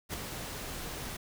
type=noise with ADSR envelope; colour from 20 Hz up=pink; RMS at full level=-34 dBFS; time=0.09-1.17 s; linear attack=47 ms; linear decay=5 ms; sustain=-6 dB; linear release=9 ms; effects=none